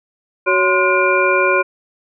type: tone cluster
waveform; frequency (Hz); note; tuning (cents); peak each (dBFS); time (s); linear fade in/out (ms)
sine; 373.9 / 558 / 1039 / 1440 / 2384; F#4 / C#5 / C6 / F#6 / D7; +18 / +11 / -12 / -47 / +25; -18; 0.46-1.63; 20
effects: none